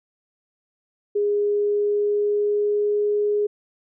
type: tone with pitch glide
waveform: sine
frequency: 411.4 to 415.2 Hz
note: G#4 to G#4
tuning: -16 to 0 cents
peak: -18 dBFS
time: 1.15-3.47 s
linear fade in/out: 10 ms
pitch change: +16 cents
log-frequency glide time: 1.29-3 s
effects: none